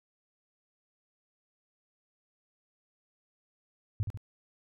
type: tone with echo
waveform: sine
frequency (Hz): 103.83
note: G#2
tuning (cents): 0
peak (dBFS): -26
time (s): 4-4.03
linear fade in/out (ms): 0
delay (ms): 72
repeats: 2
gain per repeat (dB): -5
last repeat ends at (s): 4.174
effects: none